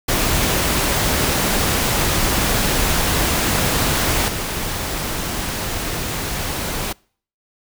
pink noise with level steps, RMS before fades -18 / -24 dBFS, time 0.08-6.93 s, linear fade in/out 10 ms, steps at 4.28 s, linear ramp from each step 2 ms, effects noise-tail reverb RT60 0.5 s tail -26 dB re dry

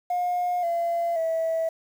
sine tone with pitch steps, 714 / 682.5 / 652.5 Hz, F5 / F5 / E5, +38 / -40 / -18 cents, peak -21 dBFS, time 0.1-1.69 s, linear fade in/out 5 ms, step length 530 ms, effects tanh soft clip ceiling -20 dBFS + 8-bit

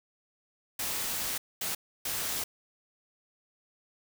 white noise bursts at uneven times, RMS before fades -33 dBFS, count 3, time 0.79-1.38 / 1.61-1.75 / 2.05-2.44 s, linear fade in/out 5 ms, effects none

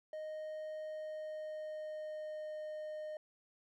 triangle tone with pitch glide, 620 to 614.3 Hz, D#5 to D#5, -6 to -22 cents, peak -39 dBFS, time 0.13-3.17 s, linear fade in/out 2 ms, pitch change -16 cents, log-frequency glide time 0.84-2.56 s, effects none

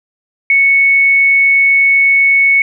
sine tone, 2213 Hz, C#7, 3 cents flat, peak -6 dBFS, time 0.5-2.62 s, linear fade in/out 2 ms, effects none

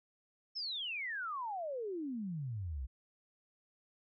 sine exponential sweep, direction down, 5420 to 59.3 Hz, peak -37 dBFS, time 0.55-2.87 s, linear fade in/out 20 ms, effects none

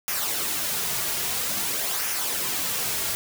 white noise with flanger, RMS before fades -27 dBFS, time 0.08-3.15 s, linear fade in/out 0 ms, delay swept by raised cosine 0.24 to 3.94 ms, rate 0.5 Hz, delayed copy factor -0.5, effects none

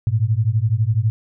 sine beating tone pair, 104.4 / 116.4 Hz, G#2 / A#2, +10 / -2 cents, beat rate 12 Hz, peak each -18 dBFS, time 0.07-1.1 s, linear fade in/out 0 ms, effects none

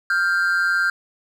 triangle tone pair together, 1396.9 / 1578 Hz, F6 / G6, 0 / +11 cents, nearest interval major second, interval 211 cents, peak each -18 dBFS, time 0.1-0.9 s, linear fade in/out 2 ms, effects none

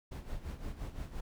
brown noise with tremolo, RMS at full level -39 dBFS, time 0.11-1.21 s, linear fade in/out 10 ms, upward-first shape sine, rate 5.8 Hz, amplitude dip 70%, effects none

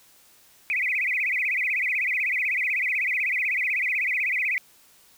sine tone with vibrato, 2241 Hz, C#7, 18 cents sharp, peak -22 dBFS, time 0.7-4.58 s, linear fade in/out 0 ms, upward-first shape sine, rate 16 Hz, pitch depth 230 cents each way, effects white hiss -56 dBFS RMS until 5.17 s

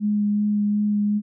sine tone with vibrato, 207.7 Hz, G#3, in tune, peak -18 dBFS, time 0-1.22 s, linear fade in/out 50 ms, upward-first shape sine, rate 2.7 Hz, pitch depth 11 cents each way, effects none

